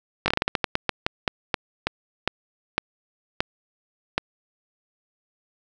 slowing click train, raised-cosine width 0.3 ms, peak -4 dBFS, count 19, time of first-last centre 0.26-4.18 s, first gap 20 ms, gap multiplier 1.24, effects none

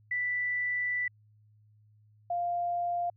sine tone pair in turn, 1975.5 / 698.4 Hz, B6 / F5, 0 / 0 cents, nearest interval octave + tritone, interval 1800 cents, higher first, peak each -28 dBFS, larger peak neither, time 0.11-1.08 / 2.3-3.1 s, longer first, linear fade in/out 5 ms, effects added 106 Hz sine -59 dBFS peak until 3.16 s

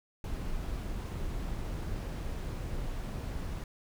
brown noise, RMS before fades -36 dBFS, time 0.24-3.64 s, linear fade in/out 2 ms, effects none

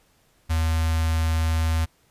square tone with notch filter, 80.5 Hz, E2, 41 cents flat, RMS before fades -22 dBFS, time 0.49-1.86 s, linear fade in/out 20 ms, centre 360 Hz, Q 0.6, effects pink hiss -62 dBFS RMS until 2.1 s + resampled to 32000 Hz

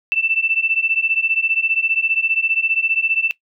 sine beating tone pair, 2654 / 2669 Hz, E7 / E7, +11 / +21 cents, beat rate 15 Hz, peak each -19 / -18 dBFS, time 0.12-3.31 s, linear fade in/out 0 ms, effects noise-tail reverb RT60 0.1 s tail -19 dB re dry

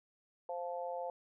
harmonic tone, 174.5 Hz, F3, 1 cent flat, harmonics 3 / 4 / 5, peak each -40 / -42 / -44 dBFS, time 0.49-1.1 s, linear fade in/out 2 ms, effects none

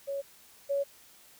sine tone pair in turn, 556 / 560.2 Hz, C#5 / C#5, +5 / +18 cents, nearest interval unison, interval 13 cents, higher second, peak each -31 / -26 dBFS, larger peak second, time 0.07-0.22 / 0.69-0.84 s, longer neither, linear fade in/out 20 ms, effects white hiss -57 dBFS RMS until 1.39 s

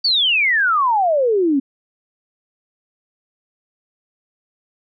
sine exponential sweep, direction down, 4672 to 261.6 Hz, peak -13 dBFS, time 0.04-1.6 s, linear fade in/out 10 ms, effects none

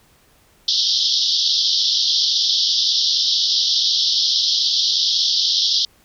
white band-pass noise, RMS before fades -18 dBFS, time 0.68-5.85 s, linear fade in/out 2 ms, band 3200 to 5500 Hz, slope 96 dB/octave, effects pink hiss -55 dBFS RMS until 6.04 s

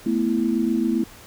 sine chord, A suspended second, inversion none, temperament just, 220 / 247.5 / 330 Hz, A3 / B3 / E4, 0 / +4 / +2 cents, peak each -23 dBFS, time 0.06-1.04 s, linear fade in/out 5 ms, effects pink hiss -45 dBFS RMS until 1.26 s

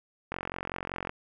click train, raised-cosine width 0.5 ms, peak -18 dBFS, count 36, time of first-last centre 0.32-1.094 s, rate 45.2 Hz, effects none

